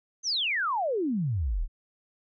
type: exponential sweep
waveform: sine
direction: down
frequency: 6440 to 30.71 Hz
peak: -25 dBFS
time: 0.23-1.68 s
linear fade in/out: 50 ms
effects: none